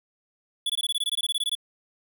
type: tone bursts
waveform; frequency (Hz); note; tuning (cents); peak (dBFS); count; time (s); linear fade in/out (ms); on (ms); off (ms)
square; 3433; A7; -43; -24; 16; 0.66-1.552; 5; 37; 20
effects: none